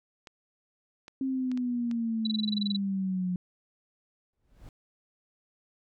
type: clicks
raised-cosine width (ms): 0.2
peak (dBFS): -28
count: 5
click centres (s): 0.272 / 1.081 / 1.516 / 1.575 / 1.913
type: exponential sweep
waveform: sine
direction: down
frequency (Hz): 268.2 to 178.9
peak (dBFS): -27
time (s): 1.21-3.36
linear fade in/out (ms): 2
type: tone bursts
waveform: sine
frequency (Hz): 3951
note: B7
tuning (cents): 0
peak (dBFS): -28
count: 12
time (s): 2.25-2.765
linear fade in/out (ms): 5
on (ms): 20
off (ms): 25
type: noise with exponential growth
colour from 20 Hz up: brown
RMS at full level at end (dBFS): -44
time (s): 4.33-4.69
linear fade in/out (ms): 1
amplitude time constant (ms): 78
effects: none